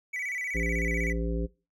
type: tone with vibrato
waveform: triangle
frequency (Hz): 2119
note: C7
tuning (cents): +21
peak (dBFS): -29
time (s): 0.13-1.13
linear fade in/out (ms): 10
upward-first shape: square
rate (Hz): 16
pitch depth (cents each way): 110
type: harmonic tone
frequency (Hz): 56.7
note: A#1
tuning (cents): -47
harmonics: 1 / 3 / 5 / 7 / 9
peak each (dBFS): -29 / -34 / -36 / -37 / -39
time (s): 0.54-1.47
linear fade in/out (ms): 20
effects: noise-tail reverb RT60 0.3 s tail -21 dB re dry